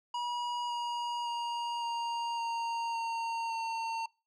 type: tone with pitch steps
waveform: square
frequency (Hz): 964 / 954.6 / 945.3 / 936 / 926.9 / 917.8 / 908.8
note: B5 / A#5 / A#5 / A#5 / A#5 / A#5 / A#5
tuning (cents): -42 / +41 / +24 / +7 / -10 / -27 / -44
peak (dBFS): -33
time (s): 0.14-4.06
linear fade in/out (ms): 5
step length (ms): 560
effects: noise-tail reverb RT60 0.3 s tail -24 dB re dry + low-pass 5000 Hz 12 dB/octave